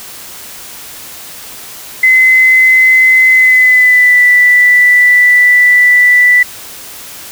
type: tone with pitch glide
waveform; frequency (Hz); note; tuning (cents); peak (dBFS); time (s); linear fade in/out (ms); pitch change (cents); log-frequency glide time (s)
sine; 2042 to 1975.9; C7 to B6; -43 to 0; -3; 2.03-6.43; 5; -57; 3.31-4.22
effects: white hiss -29 dBFS RMS until 7.31 s